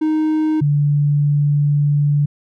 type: tone pair in turn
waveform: triangle / sine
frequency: 311.1 / 145.55 Hz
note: D#4 / D3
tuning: 0 / -15 cents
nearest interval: octave + minor second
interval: 1315 cents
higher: first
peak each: -12 dBFS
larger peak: neither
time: 0.01-0.61 / 0.61-2.26 s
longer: second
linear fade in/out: 10 ms
effects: none